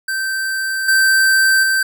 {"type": "tone with level steps", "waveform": "square", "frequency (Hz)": 1556, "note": "G6", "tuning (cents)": -13, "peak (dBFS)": [-19, -11, -14], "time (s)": [0.08, 1.83], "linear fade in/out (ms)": 5, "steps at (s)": [0.88, 1.63], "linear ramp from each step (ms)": 5, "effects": []}